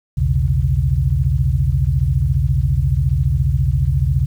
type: tone cluster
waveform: sine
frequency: 62.7 / 83.7 / 125.5 / 140 Hz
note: B1 / E2 / B2 / C#3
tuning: +27 / +27 / +28 / +18 cents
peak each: -19 dBFS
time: 0.17-4.26 s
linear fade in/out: 10 ms
effects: 8-bit